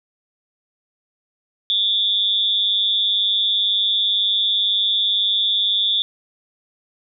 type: tone with amplitude modulation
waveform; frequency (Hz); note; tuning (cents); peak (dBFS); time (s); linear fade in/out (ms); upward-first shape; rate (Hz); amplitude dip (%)
sine; 3520; A7; 0; -12; 1.7-6.02; 0; sine; 202; 85
effects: none